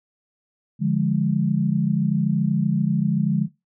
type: chord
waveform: sine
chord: D diminished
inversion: none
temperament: equal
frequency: 146.83 / 174.61 / 207.7 Hz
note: D3 / F3 / Ab3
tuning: 0 / 0 / 0 cents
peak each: -22 dBFS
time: 0.79-3.48 s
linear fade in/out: 50 ms
effects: noise-tail reverb RT60 0.2 s tail -17 dB re dry